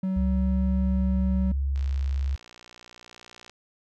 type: tone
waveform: triangle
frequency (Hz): 188.8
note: F#3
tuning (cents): +35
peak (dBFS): -22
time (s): 0.03-1.52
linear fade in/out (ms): 5
type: tone with pitch glide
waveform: sine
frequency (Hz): 69.3 to 68.74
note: C#2 to C#2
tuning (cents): 0 to -14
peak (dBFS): -23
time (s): 0.16-2.36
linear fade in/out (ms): 10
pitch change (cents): -14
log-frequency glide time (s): 1.38-1.45
type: click train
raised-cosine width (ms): 0.2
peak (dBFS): -29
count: 105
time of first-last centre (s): 1.76-3.496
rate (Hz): 59.9
effects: none